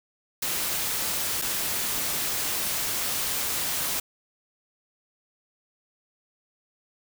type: noise with dropouts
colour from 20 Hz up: white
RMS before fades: -28 dBFS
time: 0.42-4 s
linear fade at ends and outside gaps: 5 ms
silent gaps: 1.416-1.42 s
effects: none